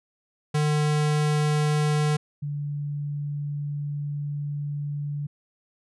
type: tone pair in turn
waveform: square / sine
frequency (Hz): 150.3 / 145.18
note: D3 / D3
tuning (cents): +40 / -20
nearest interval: minor second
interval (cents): 60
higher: first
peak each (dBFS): -21 / -27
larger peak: first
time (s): 0.54-2.17 / 2.42-5.27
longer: second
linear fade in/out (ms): 10
effects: resampled to 24000 Hz